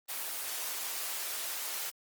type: high-pass noise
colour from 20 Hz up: white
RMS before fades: -37 dBFS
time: 0.08-1.91 s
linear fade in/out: 20 ms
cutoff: 480 Hz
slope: 12 dB/octave
effects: Opus 24 kbps